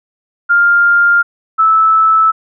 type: tone pair in turn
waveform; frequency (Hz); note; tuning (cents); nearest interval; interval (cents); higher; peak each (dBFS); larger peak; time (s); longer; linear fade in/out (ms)
sine; 1401 / 1310.1; F6 / E6; +5 / -11; minor second; 116; first; -6; neither; 0.49-1.23 / 1.58-2.32; neither; 20
effects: none